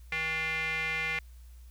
square tone with band-pass filter, 159.8 Hz, D#3, 47 cents sharp, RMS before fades -32 dBFS, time 0.12-1.19 s, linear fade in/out 2 ms, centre 2200 Hz, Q 6.3, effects added 60 Hz sine -47 dBFS peak until 1.7 s + white hiss -65 dBFS RMS until 1.7 s

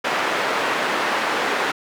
white band-pass noise, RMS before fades -22 dBFS, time 0.04-1.72 s, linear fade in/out 10 ms, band 320 to 1700 Hz, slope 12 dB/octave, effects none

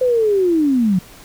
sine linear sweep, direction down, 517 to 174.61 Hz, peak -12 dBFS, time 0.01-0.99 s, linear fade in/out 5 ms, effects pink hiss -42 dBFS RMS until 1.24 s

